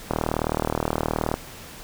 click train, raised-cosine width 1 ms, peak -8 dBFS, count 49, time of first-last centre 0.11-1.341 s, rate 39 Hz, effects pink hiss -41 dBFS RMS until 1.83 s

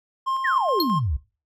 triangle tone with tremolo, 1061 Hz, C6, 24 cents sharp, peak -19 dBFS, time 0.26-1 s, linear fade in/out 20 ms, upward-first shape square, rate 4.7 Hz, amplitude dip 35%
sine exponential sweep, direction down, 1984 to 60.2 Hz, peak -21 dBFS, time 0.44-1.17 s, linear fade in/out 10 ms
square tone with exponential decay, 4261 Hz, C8, 31 cents sharp, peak -17 dBFS, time 0.8-0.9 s, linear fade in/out 2 ms, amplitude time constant 20 ms
effects noise-tail reverb RT60 0.3 s tail -17 dB re dry

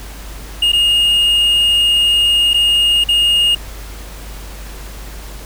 triangle tone with dropouts, 2847 Hz, F7, 33 cents sharp, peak -8 dBFS, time 0.62-3.55 s, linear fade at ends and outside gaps 5 ms, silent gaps 0.72-0.731 / 2.534-2.542 / 3.04-3.087 s, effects added 50 Hz sine -29 dBFS peak until 5.45 s + pink hiss -35 dBFS RMS until 5.45 s

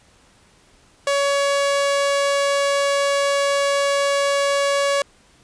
sawtooth tone, 562 Hz, C#5, 24 cents sharp, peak -13 dBFS, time 1.07-5.02 s, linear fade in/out 2 ms, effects pink hiss -54 dBFS RMS until 5.43 s + resampled to 22050 Hz

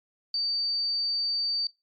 sine tone, 4610 Hz, D8, 33 cents flat, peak -25 dBFS, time 0.34-1.67 s, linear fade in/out 2 ms, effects noise-tail reverb RT60 0.2 s tail -18 dB re dry + MP3 48 kbps

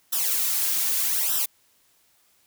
blue noise with flanger, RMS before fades -24 dBFS, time 0.12-1.46 s, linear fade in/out 10 ms, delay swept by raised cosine 0.44 to 3.54 ms, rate 0.82 Hz, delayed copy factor -1, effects white hiss -63 dBFS RMS until 2.46 s

